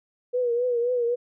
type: tone with vibrato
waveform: sine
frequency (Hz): 484.7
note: B4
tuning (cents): -32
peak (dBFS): -21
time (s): 0.33-1.16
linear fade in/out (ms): 20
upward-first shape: triangle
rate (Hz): 3.8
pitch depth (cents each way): 74
effects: none